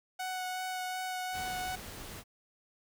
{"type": "tone with vibrato", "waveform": "sawtooth", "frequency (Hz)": 740, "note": "F#5", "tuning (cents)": 0, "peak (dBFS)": -31, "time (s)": [0.19, 1.76], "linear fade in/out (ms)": 10, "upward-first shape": "sine", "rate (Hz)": 2.7, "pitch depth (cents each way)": 10}
{"type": "noise", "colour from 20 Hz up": "pink", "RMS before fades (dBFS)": -45, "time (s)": [1.32, 2.24], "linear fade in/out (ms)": 50}
{"effects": []}